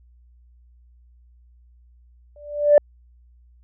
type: tone with exponential growth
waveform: sine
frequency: 587.3 Hz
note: D5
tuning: in tune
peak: -5 dBFS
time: 2.36-2.78 s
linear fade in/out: 2 ms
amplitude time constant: 90 ms
effects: tanh soft clip ceiling -4 dBFS + added 60 Hz sine -50 dBFS peak until 3.63 s